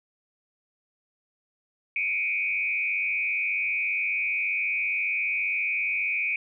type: tone with frequency modulation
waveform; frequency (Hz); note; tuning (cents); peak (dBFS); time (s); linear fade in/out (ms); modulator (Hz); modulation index
sine; 2369; D7; +14; -24; 1.96-6.36; 2; 94.8; 1.6
effects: none